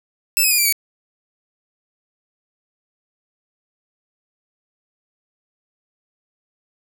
5% pulse tone with pitch steps, 2636 / 2537 / 2442 / 2351 / 2263 Hz, E7 / D#7 / D#7 / D7 / C#7, -1 / +33 / -33 / +1 / +35 cents, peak -5 dBFS, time 0.37-0.725 s, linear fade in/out 0 ms, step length 71 ms, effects none

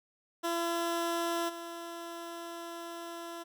15% pulse tone with level steps, 338.6 Hz, E4, 46 cents sharp, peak -24 / -34 dBFS, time 0.43-3.44 s, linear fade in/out 20 ms, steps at 1.48 s, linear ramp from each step 20 ms, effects none

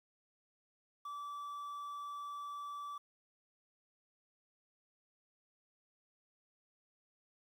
triangle tone with quantisation, 1158 Hz, D6, 25 cents flat, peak -40 dBFS, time 1.05-2.98 s, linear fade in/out 5 ms, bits 11, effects none

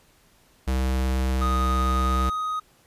square tone, 64.9 Hz, C2, 13 cents flat, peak -22 dBFS, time 0.67-2.3 s, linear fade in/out 10 ms
triangle tone with pitch glide, 1244.5 to 1252.4 Hz, D#6 to D#6, 0 to +11 cents, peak -23 dBFS, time 1.41-2.6 s, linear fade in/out 10 ms, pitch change +11 cents, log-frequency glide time 2.02-2.32 s
effects pink hiss -59 dBFS RMS until 2.86 s + resampled to 32000 Hz

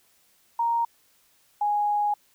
sine tone pair in turn, 932.3 / 828.6 Hz, A#5 / G#5, 0 / -4 cents, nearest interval major second, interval 204 cents, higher first, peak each -21 dBFS, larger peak neither, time 0.59-0.85 / 1.61-2.14 s, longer second, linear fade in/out 5 ms, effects white hiss -63 dBFS RMS until 2.34 s

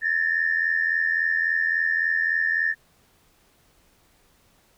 sine tone pair together, 1731.4 / 1815 Hz, A6 / A#6, -28 / -47 cents, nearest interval minor second, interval 81 cents, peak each -23 / -22 dBFS, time 0.01-2.75 s, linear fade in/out 50 ms, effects tanh soft clip ceiling -12 dBFS + pink hiss -61 dBFS RMS until 4.77 s

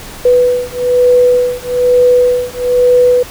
sine beating tone pair, 493.9 / 495 Hz, B4 / B4, 0 / +4 cents, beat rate 1.1 Hz, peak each -10 dBFS, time 0.25-3.23 s, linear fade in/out 5 ms, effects pink hiss -30 dBFS RMS until 3.3 s

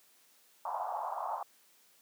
pink band-pass noise, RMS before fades -37 dBFS, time 0.65-1.43 s, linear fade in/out 5 ms, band 680 to 1100 Hz, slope 48 dB/octave, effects white hiss -65 dBFS RMS until 2.01 s + high-pass 200 Hz 12 dB/octave

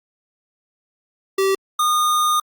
square tone pair in turn, 387.2 / 1225 Hz, G4 / D#6, -21 / -27 cents, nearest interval octave + minor sixth, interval 1994 cents, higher second, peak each -16 dBFS, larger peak neither, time 1.38-1.55 / 1.79-2.4 s, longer second, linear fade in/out 5 ms, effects Opus 48 kbps

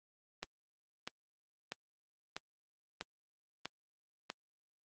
click train, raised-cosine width 0.2 ms, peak -21 dBFS, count 7, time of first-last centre 0.43-4.301 s, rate 1.55 Hz, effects high-pass 150 Hz 12 dB/octave + Opus 32 kbps

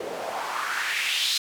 white noise with band-pass filter sweep, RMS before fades -28 dBFS, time 0-1.38 s, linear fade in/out 5 ms, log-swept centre 430 to 4200 Hz, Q 2.8, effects none

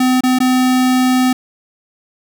square tone with dropouts, 255 Hz, C4, 44 cents flat, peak -11 dBFS, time 0-1.33 s, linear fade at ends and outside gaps 5 ms, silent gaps 0.208-0.235 / 0.388-0.402 s, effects none

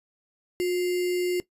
sine tone with sample-and-hold, 359.4 Hz, F4, 50 cents sharp, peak -22 dBFS, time 0.6-1.4 s, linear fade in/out 0 ms, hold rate 2450 Hz, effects noise-tail reverb RT60 0.1 s tail -17 dB re dry + resampled to 32000 Hz

